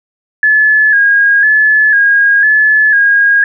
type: tone with vibrato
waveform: sine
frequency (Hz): 1677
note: G#6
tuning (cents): +16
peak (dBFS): -5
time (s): 0.43-3.44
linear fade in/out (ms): 2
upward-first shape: square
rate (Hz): 1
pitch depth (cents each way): 46
effects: none